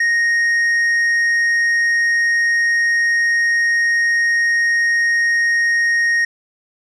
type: tone with tanh clipping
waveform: sine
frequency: 1864.7 Hz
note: A#6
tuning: in tune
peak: -14 dBFS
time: 0-6.25 s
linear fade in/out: 5 ms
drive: 5 dB
effects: none